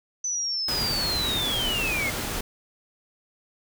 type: linear sweep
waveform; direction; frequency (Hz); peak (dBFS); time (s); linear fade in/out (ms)
sine; down; 6060 to 2100; -25; 0.24-2.1; 5
type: noise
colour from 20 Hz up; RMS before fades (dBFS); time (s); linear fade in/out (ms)
pink; -30; 0.68-2.41; 5
effects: none